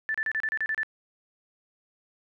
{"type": "tone bursts", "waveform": "sine", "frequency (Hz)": 1760, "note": "A6", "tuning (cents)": 0, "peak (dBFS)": -25, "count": 9, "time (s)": [0.09, 0.832], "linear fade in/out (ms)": 0, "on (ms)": 54, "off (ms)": 32, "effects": []}